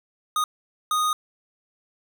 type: tone bursts at uneven times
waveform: square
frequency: 1239 Hz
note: D#6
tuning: 8 cents flat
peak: -21 dBFS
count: 2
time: 0.36-0.44 / 0.91-1.13 s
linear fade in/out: 2 ms
effects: none